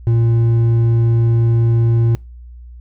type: tone with hard clipping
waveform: sine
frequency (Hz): 115.7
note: A#2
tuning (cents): -13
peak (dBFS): -12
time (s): 0.07-2.15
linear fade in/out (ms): 0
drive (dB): 5
effects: noise-tail reverb RT60 0.3 s tail -26 dB re dry + added 60 Hz sine -33 dBFS peak until 2.8 s